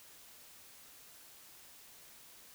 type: silence
effects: white hiss -57 dBFS RMS until 2.54 s